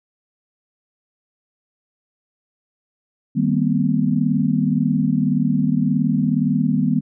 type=chord; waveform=sine; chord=C minor seventh; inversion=first; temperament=equal with one note detuned; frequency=155.56 / 196 / 233.1 / 254.9 Hz; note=Eb3 / G3 / Bb3 / C4; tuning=0 / 0 / 0 / -45 cents; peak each=-21 dBFS; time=3.35-7.01 s; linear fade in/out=20 ms; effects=none